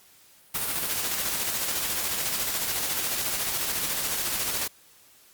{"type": "noise with tremolo", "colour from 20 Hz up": "white", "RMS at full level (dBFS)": -27, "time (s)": [0.54, 4.68], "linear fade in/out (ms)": 10, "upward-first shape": "square", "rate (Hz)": 14, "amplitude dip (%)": 30, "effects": ["white hiss -56 dBFS RMS until 5.33 s", "Opus 48 kbps"]}